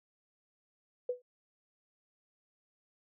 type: tone with exponential decay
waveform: sine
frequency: 495.1 Hz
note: B4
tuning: 4 cents sharp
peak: -27 dBFS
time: 1.09-1.22 s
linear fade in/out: 5 ms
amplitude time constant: 27 ms
effects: none